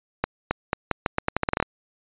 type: accelerating click train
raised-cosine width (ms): 0.5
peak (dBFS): -6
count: 14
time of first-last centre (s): 0.24-1.626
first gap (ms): 270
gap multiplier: 0.82
effects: resampled to 8000 Hz